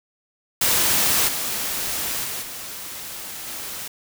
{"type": "noise with level steps", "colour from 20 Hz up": "white", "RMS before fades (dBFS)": [-19, -26, -29, -34, -32], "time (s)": [0.61, 3.88], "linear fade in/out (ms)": 5, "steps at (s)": [1.27, 2.23, 2.41, 3.46], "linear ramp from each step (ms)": 20, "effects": []}